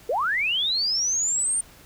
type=linear sweep; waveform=sine; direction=up; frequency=418 to 9010 Hz; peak=-21 dBFS; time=0.09-1.61 s; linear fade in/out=5 ms; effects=pink hiss -50 dBFS RMS until 1.85 s